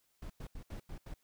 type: noise bursts at uneven times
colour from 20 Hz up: brown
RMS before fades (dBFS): -44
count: 6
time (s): 0.22-0.3 / 0.4-0.47 / 0.55-0.63 / 0.7-0.8 / 0.89-0.98 / 1.06-1.14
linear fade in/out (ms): 5
effects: white hiss -75 dBFS RMS until 1.23 s